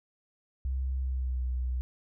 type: tone with pitch glide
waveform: sine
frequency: 65.41 to 62.67 Hz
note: C2 to B1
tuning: 0 to +26 cents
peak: -28 dBFS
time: 0.65-1.81 s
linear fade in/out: 0 ms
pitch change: -74 cents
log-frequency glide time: 0.98-1.44 s
effects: none